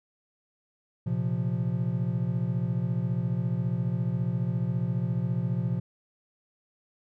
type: chord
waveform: triangle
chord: Bb suspended second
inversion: none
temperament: just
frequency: 116.54 / 131.11 / 174.81 Hz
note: Bb2 / C3 / F3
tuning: 0 / +4 / +2 cents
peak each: -28 dBFS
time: 1.06-5.8 s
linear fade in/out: 10 ms
effects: none